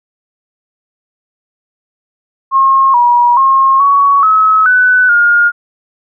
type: tone with pitch steps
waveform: sine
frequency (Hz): 1077 / 962 / 1075 / 1121 / 1286 / 1497 / 1421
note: C6 / B5 / C6 / C#6 / E6 / F#6 / F6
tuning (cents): +50 / -46 / +47 / +19 / -43 / +20 / +30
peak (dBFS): -5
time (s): 2.51-5.52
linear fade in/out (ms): 50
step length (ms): 430
effects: none